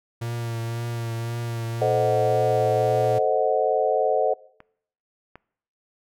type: tone with vibrato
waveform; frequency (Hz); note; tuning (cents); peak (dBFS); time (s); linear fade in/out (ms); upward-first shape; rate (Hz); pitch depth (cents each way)
45% pulse; 116.54; A#2; 0; -27; 0.21-3.19; 10; triangle; 1.9; 29
type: chord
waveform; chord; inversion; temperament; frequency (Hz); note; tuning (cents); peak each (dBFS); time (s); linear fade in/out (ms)
sine; A diminished seventh; none; equal; 440 / 523.3 / 622.3 / 740; A4 / C5 / Eb5 / Gb5; 0 / 0 / 0 / 0; -24; 1.81-4.34; 10
type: clicks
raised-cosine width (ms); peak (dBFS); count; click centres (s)
0.5; -28 / -29 / -26; 3; 3.045 / 4.604 / 5.356
effects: noise-tail reverb RT60 0.7 s tail -22 dB re dry